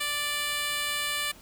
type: tone with high-pass filter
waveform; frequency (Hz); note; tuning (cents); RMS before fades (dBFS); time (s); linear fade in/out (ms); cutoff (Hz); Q
10% pulse; 587.3; D5; 0; -30; 0-1.32; 10; 1300; 0.52
effects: pink hiss -52 dBFS RMS until 1.41 s